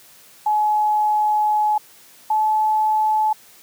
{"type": "tone pair in turn", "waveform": "sine", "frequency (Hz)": [848, 862.3], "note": ["G#5", "A5"], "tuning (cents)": [36, -35], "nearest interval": "unison", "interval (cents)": 29, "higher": "second", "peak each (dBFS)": -15, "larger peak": "neither", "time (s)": [[0.46, 1.78], [2.3, 3.33]], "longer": "first", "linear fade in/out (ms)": 5, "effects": ["white hiss -48 dBFS RMS until 3.62 s", "high-pass 100 Hz 12 dB/octave"]}